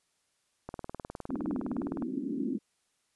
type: click train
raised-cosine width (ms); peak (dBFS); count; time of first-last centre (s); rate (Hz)
1; -24; 27; 0.69-2.023; 19.5
type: band-pass noise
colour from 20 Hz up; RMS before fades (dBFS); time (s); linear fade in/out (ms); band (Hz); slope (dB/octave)
pink; -34; 1.29-2.59; 10; 210 to 330; 48
effects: white hiss -75 dBFS RMS until 3.15 s + resampled to 24000 Hz